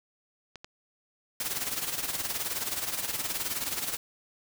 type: clicks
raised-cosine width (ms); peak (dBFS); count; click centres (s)
0.2; -25; 3; 0.557 / 0.645 / 1.552
type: noise with tremolo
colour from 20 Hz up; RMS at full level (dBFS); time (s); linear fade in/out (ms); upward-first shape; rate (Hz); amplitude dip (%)
white; -30; 1.4-3.97; 2; sine; 19; 65
effects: none